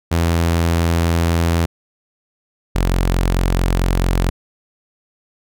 sawtooth tone pair in turn, 84 / 44.5 Hz, E2 / F1, +33 / +33 cents, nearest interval major seventh, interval 1100 cents, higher first, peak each -10 dBFS, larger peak neither, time 0.11-1.66 / 2.75-4.3 s, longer neither, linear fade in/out 10 ms, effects none

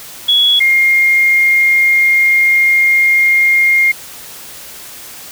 sine tone pair in turn, 3365 / 2127 Hz, G#7 / C7, +22 / +28 cents, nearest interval minor sixth, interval 794 cents, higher first, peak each -7 dBFS, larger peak neither, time 0.28-0.6 / 0.6-3.92 s, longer second, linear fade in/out 10 ms, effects white hiss -32 dBFS RMS until 5.31 s

